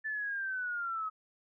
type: linear sweep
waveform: sine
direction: down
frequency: 1760 to 1266 Hz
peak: -33 dBFS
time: 0.04-1.1 s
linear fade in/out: 20 ms
effects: none